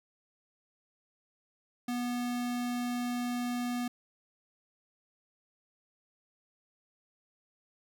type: tone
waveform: square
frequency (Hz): 243.9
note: B3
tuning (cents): -21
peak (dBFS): -32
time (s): 1.88-3.88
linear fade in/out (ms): 5
effects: none